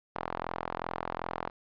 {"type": "tone with band-pass filter", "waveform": "sawtooth", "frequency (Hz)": 42.64, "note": "F1", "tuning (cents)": -41, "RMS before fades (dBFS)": -37, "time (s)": [0.15, 1.5], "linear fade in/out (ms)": 10, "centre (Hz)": 950, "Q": 1.7, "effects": ["resampled to 11025 Hz", "10-bit"]}